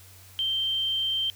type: tone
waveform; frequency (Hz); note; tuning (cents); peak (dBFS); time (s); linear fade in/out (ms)
sine; 3136; G7; 0; -24; 0.39-1.3; 0
effects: added 93 Hz sine -51 dBFS peak until 1.35 s + white hiss -52 dBFS RMS until 1.35 s